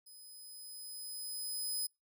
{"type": "tone with level ramp", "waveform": "5% pulse", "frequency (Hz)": 5030, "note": "D#8", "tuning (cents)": 18, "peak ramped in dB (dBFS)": [-48, -28], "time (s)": [0.06, 1.87], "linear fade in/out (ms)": 10, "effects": ["noise-tail reverb RT60 0.2 s tail -24 dB re dry"]}